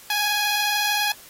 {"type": "tone with vibrato", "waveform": "10% pulse", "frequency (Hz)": 830.6, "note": "G#5", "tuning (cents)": 0, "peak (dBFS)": -12, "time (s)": [0.1, 1.12], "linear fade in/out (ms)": 2, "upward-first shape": "triangle", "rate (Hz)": 20, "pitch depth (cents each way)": 32, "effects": ["white hiss -46 dBFS RMS until 1.29 s", "AAC 48 kbps"]}